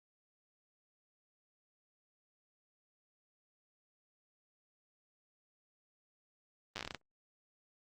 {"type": "slowing click train", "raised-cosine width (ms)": 0.2, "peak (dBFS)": -22, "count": 10, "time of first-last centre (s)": [6.76, 6.947], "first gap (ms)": 9, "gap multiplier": 1.2, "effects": ["Opus 24 kbps"]}